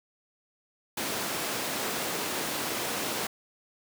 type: high-pass noise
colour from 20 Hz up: pink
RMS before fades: -32 dBFS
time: 0.97-3.27 s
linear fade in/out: 5 ms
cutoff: 250 Hz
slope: 12 dB/octave
effects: none